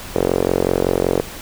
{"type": "tone with band-pass filter", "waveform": "sawtooth", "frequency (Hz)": 45.3, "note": "F#1", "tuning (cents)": -36, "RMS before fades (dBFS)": -18, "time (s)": [0.15, 1.22], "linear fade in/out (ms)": 0, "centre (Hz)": 460, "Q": 2.9, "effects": ["pink hiss -33 dBFS RMS until 1.41 s"]}